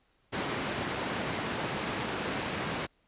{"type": "band-pass noise", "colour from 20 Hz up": "pink", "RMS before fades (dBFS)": -34, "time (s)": [0.32, 2.87], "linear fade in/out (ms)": 20, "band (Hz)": [140, 3200], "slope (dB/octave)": 12, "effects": ["pink hiss -70 dBFS RMS until 3.07 s", "resampled to 8000 Hz"]}